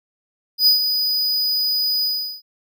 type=tone with ADSR envelope; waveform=square; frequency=4963 Hz; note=D#8; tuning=5 cents flat; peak=-10 dBFS; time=0.58-2.42 s; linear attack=88 ms; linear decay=120 ms; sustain=-8 dB; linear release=380 ms; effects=none